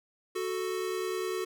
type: tone pair together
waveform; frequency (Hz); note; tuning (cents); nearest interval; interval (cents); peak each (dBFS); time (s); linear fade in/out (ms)
square; 370 / 440; F#4 / A4; 0 / 0; minor third; 300; -33 / -36; 0.35-1.45; 10
effects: none